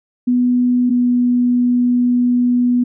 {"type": "tone pair in turn", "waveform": "sine", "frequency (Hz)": [246.9, 245.2], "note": ["B3", "B3"], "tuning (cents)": [0, -12], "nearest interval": "unison", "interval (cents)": 12, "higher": "first", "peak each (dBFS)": -11, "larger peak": "neither", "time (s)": [[0.27, 0.9], [0.9, 2.84]], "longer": "second", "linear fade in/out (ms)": 10, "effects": []}